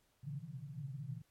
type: band-pass noise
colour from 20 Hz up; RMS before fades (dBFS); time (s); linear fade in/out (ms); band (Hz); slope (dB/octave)
white; -45; 0.23-1.22; 5; 120 to 160; 96
effects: pink hiss -75 dBFS RMS until 1.3 s + MP3 64 kbps